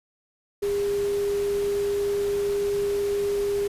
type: tone in noise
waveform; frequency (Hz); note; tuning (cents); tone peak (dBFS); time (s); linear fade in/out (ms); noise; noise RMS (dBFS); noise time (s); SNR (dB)
sine; 404.2; G#4; -47; -22; 0.62-3.68; 10; pink; -39; 0.62-3.68; +14
effects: resampled to 32000 Hz